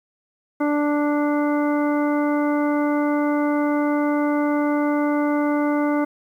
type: harmonic tone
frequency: 293.7 Hz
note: D4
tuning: in tune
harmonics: 1 / 2 / 3 / 4 / 5 / 7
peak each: -19 / -25 / -29 / -31 / -33 / -36 dBFS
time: 0.6-6.05 s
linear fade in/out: 10 ms
effects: 9-bit